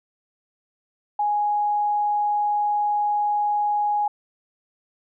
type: tone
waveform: sine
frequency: 830.6 Hz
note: G#5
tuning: in tune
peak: -19 dBFS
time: 1.19-4.08 s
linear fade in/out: 5 ms
effects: none